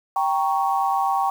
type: chord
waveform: sine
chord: G diminished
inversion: none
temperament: equal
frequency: 784 / 932.3 / 1108.7 Hz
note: G5 / Bb5 / Db6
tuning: 0 / 0 / 0 cents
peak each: -21 / -25 / -24 dBFS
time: 0.16-1.3 s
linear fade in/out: 2 ms
effects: 7-bit